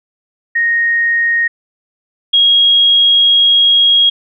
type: tone pair in turn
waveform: sine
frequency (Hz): 1863 / 3284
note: A#6 / G#7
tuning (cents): -2 / -20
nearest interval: minor seventh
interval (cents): 982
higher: second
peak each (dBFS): -10 / -6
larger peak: second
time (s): 0.55-1.48 / 2.33-4.1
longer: second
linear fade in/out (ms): 10
effects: none